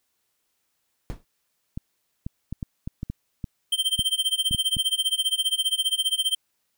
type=noise with exponential decay; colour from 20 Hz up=brown; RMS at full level=-29 dBFS; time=1.1-1.25 s; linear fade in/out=0 ms; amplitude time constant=31 ms
type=clicks; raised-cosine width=5 ms; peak=-18 dBFS; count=12; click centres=1.775 / 2.265 / 2.526 / 2.628 / 2.875 / 3.031 / 3.1 / 3.442 / 3.993 / 4.511 / 4.547 / 4.768 s
type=tone with tremolo; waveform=square; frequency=3136 Hz; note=G7; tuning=in tune; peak=-19 dBFS; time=3.72-6.35 s; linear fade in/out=5 ms; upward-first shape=sine; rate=15 Hz; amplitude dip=95%
effects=white hiss -74 dBFS RMS until 6.77 s